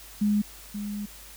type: tone pair in turn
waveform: sine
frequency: 207.7 / 206.1 Hz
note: G#3 / G#3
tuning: 0 / -13 cents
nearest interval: unison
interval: 13 cents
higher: first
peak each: -20 / -30 dBFS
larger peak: first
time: 0.21-0.42 / 0.74-1.06 s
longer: second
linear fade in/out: 10 ms
effects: added 50 Hz sine -50 dBFS peak until 1.36 s + white hiss -47 dBFS RMS until 1.36 s